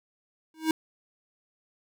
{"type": "tone with exponential growth", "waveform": "square", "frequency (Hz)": 317.9, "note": "D#4", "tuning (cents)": 37, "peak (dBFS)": -19, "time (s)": [0.54, 0.71], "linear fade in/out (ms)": 2, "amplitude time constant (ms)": 35, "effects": []}